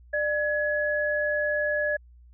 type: tone pair together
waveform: sine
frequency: 597 / 1688.6 Hz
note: D5 / G#6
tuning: +28 / +28 cents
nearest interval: octave + tritone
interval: 1800 cents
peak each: -26 dBFS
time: 0.13-1.97 s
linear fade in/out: 10 ms
effects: added 60 Hz sine -49 dBFS peak until 2.33 s